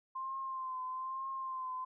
sine tone with vibrato, 1046.5 Hz, C6, in tune, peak -37 dBFS, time 0.15-1.85 s, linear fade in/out 10 ms, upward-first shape triangle, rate 1.1 Hz, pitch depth 44 cents each way, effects none

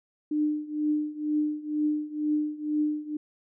sine tone with tremolo, 301.2 Hz, D4, 44 cents sharp, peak -21 dBFS, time 0.31-3.17 s, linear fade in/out 5 ms, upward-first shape triangle, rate 2.1 Hz, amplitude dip 90%, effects none

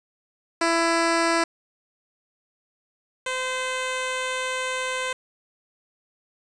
10% pulse tone pair in turn, 333.2 / 514.2 Hz, E4 / C5, +19 / -30 cents, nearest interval minor sixth, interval 751 cents, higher second, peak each -11 / -17 dBFS, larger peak first, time 0.61-1.44 / 3.26-5.13 s, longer second, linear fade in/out 5 ms, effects resampled to 22050 Hz + 7-bit

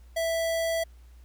square tone, 659.3 Hz, E5, in tune, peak -26 dBFS, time 0.16-0.84 s, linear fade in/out 10 ms, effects added 60 Hz sine -48 dBFS peak until 1.24 s + pink hiss -65 dBFS RMS until 1.24 s

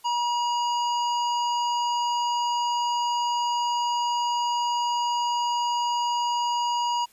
harmonic tone, 958 Hz, A#5, 47 cents sharp, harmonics 1 / 3 / 5 / 7, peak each -23 / -33 / -37 / -40 dBFS, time 0.04-7.06 s, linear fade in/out 20 ms, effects white hiss -58 dBFS RMS until 7.12 s + resampled to 32000 Hz

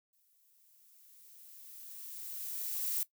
violet noise with exponential growth, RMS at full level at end -33 dBFS, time 0.13-3.03 s, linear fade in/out 1 ms, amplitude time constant 630 ms, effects noise-tail reverb RT60 0.1 s tail -17 dB re dry

